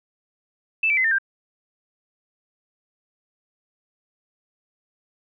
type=tone with pitch steps; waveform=sine; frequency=2637 / 2322 / 2045 / 1801.1 / 1586.2 Hz; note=E7 / D7 / C7 / A6 / G6; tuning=0 / -20 / -40 / +40 / +20 cents; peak=-17 dBFS; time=0.83-1.185 s; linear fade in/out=5 ms; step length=71 ms; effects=none